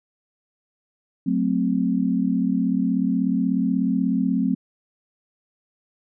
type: chord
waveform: sine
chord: F# diminished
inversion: none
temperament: equal with one note detuned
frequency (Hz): 185 / 221.3 / 261.6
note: F#3 / A3 / C4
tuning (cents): 0 / +10 / 0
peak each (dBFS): -23 / -24 / -22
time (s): 1.26-4.55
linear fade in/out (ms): 10
effects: none